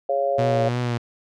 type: harmonic tone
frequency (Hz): 138.59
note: C#3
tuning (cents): 0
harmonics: 3 / 4 / 5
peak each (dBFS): -29 / -21 / -24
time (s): 0.09-0.69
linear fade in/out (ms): 5
type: tone with vibrato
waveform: sawtooth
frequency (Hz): 120.8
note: B2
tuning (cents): -38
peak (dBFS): -18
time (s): 0.38-0.98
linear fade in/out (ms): 10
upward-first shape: triangle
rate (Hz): 3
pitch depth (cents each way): 44
effects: low-pass 5000 Hz 12 dB/octave